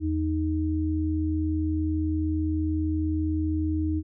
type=tone pair together; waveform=sine; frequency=82.4 / 311.1 Hz; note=E2 / D#4; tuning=0 / 0 cents; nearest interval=octave + major seventh; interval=2300 cents; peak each=-26 / -26 dBFS; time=0-4.03 s; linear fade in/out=50 ms; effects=none